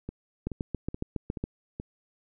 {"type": "two click trains", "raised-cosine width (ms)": 3, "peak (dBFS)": [-22, -17], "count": [5, 8], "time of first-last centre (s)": [[0.09, 1.799], [0.47, 1.44]], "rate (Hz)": [2.34, 7.22], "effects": []}